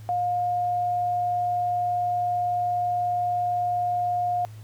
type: tone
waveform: sine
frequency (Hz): 712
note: F5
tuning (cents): +33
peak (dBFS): -22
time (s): 0.09-4.45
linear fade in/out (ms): 0
effects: added 108 Hz sine -39 dBFS peak until 4.63 s + pink hiss -55 dBFS RMS until 4.63 s